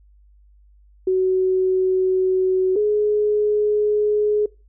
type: tone pair in turn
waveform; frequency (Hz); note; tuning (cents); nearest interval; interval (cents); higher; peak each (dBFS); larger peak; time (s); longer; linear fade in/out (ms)
sine; 374 / 419.8; F#4 / G#4; +19 / +19; major second; 200; second; -15; neither; 1.07-2.76 / 2.76-4.46; second; 5
effects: noise-tail reverb RT60 0.3 s tail -23 dB re dry + added 50 Hz sine -49 dBFS peak until 4.68 s